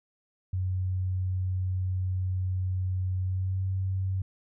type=tone with pitch glide; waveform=sine; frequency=92.7 to 94.81 Hz; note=F#2 to F#2; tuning=+4 to +43 cents; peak=-26 dBFS; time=0.53-4.22 s; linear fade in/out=5 ms; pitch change=+39 cents; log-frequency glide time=3.22-3.63 s; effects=none